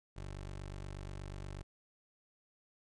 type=tone; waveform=20% pulse; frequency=48.33 Hz; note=G1; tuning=24 cents flat; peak=-38 dBFS; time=0.16-1.63 s; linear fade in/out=10 ms; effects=resampled to 22050 Hz